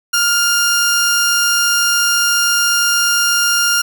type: tone pair together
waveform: sawtooth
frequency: 1404.5 / 2809 Hz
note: F6 / F7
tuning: +9 / +9 cents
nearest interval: octave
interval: 1200 cents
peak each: -10 dBFS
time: 0.13-3.82 s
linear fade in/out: 10 ms
effects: 7-bit